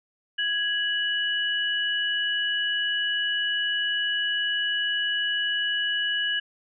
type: tone pair together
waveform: sine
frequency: 1661.2 / 2943 Hz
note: G#6 / F#7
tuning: 0 / -10 cents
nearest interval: minor seventh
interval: 990 cents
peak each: -26 dBFS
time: 0.38-6.4 s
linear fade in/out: 10 ms
effects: none